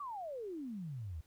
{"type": "exponential sweep", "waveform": "sine", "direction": "down", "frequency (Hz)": [1192, 72.5], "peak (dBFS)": -40, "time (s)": [0, 1.21], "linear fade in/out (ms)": 5, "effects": ["pink hiss -71 dBFS RMS until 1.26 s"]}